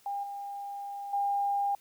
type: tone with level steps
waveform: sine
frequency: 804 Hz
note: G5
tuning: 44 cents sharp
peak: -31 / -36 / -26 dBFS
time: 0.06-1.75 s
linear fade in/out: 2 ms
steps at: 0.23 / 1.13 s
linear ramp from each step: 5 ms
effects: white hiss -62 dBFS RMS until 1.8 s